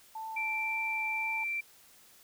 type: tone with vibrato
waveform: sine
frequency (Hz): 880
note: A5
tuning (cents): 0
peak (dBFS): -37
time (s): 0.15-1.44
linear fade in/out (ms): 5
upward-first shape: triangle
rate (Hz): 1.9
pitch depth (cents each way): 14
type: tone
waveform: sine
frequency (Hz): 2349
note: D7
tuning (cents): 0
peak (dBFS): -31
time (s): 0.36-1.61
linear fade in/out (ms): 10
effects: white hiss -59 dBFS RMS until 2.23 s